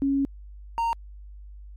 sine / triangle tone pair in turn, 276 / 924.3 Hz, C#4 / A#5, -7 / -15 cents, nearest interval octave + major sixth, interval 2092 cents, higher second, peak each -20 dBFS, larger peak neither, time 0.02-0.25 / 0.78-0.93 s, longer first, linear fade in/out 0 ms, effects added 50 Hz sine -40 dBFS peak until 1.76 s + MP3 64 kbps

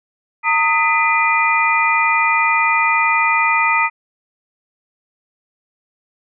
sine tone cluster, 915 / 1253 / 2002 / 2411 Hz, A#5 / D#6 / B6 / D7, -32 / +12 / +23 / +45 cents, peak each -18 dBFS, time 0.43-3.9 s, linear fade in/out 50 ms, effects none

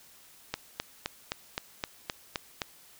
click train, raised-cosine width 0.2 ms, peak -13 dBFS, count 9, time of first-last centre 0.54-2.618 s, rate 3.85 Hz, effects white hiss -56 dBFS RMS until 2.99 s

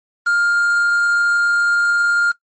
triangle tone with quantisation, 1405 Hz, F6, 10 cents sharp, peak -11 dBFS, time 0.26-2.32 s, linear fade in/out 10 ms, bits 6, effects noise-tail reverb RT60 0.1 s tail -18 dB re dry + MP3 32 kbps

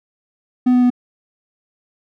triangle tone with pitch steps, 250.1 / 248.4 / 246.7 Hz, B3 / B3 / B3, +22 / +10 / -2 cents, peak -8 dBFS, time 0.66-0.903 s, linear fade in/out 10 ms, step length 81 ms, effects none

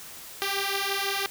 5% pulse beating tone pair, 392 / 398 Hz, G4 / G4, 0 / +26 cents, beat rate 6 Hz, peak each -18 dBFS, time 0.42-1.26 s, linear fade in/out 0 ms, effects white hiss -43 dBFS RMS until 1.3 s

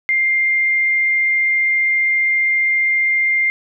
sine tone, 2105 Hz, C7, 10 cents sharp, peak -13 dBFS, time 0.09-3.5 s, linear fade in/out 0 ms, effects none

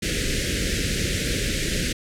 pink band-stop noise, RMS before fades -24 dBFS, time 0.02-1.93 s, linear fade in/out 10 ms, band 530 to 1600 Hz, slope 48 dB/octave, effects low-pass 9000 Hz 12 dB/octave

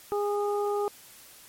harmonic tone, 410.2 Hz, G#4, 21 cents flat, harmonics 1 / 2 / 3, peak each -26 / -32 / -36 dBFS, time 0.12-0.88 s, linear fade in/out 0 ms, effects white hiss -51 dBFS RMS until 1.48 s + MP3 64 kbps

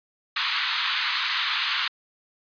white band-pass noise, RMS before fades -26 dBFS, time 0.36-1.88 s, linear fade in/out 5 ms, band 1000 to 4300 Hz, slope 48 dB/octave, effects resampled to 11025 Hz

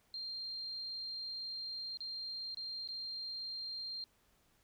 sine tone with dropouts, 4186 Hz, C8, in tune, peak -40 dBFS, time 0.14-4.04 s, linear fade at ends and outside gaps 1 ms, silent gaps 1.972-2.005 / 2.546-2.571 / 2.876-2.887 s, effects pink hiss -72 dBFS RMS until 4.63 s

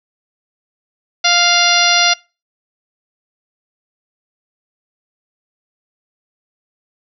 harmonic tone with a mistuned harmonic, 698.5 Hz, F5, in tune, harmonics 1 / 2 / 3 / 4 / 5 / 6 / 7 / 8, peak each -18 / -18 / -18 / -18 / -18 / -18 / -18 / -18 dBFS, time 1.24-2.14 s, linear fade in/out 10 ms, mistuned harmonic 8, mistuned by +42 cents, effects noise-tail reverb RT60 0.3 s tail -24 dB re dry

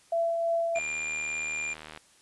sine tone with tremolo, 671 Hz, E5, 31 cents sharp, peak -23 dBFS, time 0.12-0.79 s, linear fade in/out 5 ms, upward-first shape triangle, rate 3 Hz, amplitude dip 35%
square tone, 2395 Hz, D7, 33 cents sharp, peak -31 dBFS, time 0.75-1.74 s, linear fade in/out 10 ms
click train, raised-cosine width 0.3 ms, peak -26 dBFS, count 95, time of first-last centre 0.76-1.974 s, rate 77.4 Hz
effects white hiss -60 dBFS RMS until 2.21 s + resampled to 24000 Hz

